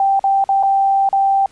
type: tone with dropouts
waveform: sine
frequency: 784 Hz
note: G5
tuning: in tune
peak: -11 dBFS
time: 0-1.46 s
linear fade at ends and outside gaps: 2 ms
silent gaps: 0.194-0.24 / 0.441-0.49 / 0.628-0.633 / 1.09-1.128 s
effects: pink hiss -51 dBFS RMS until 1.51 s + resampled to 22050 Hz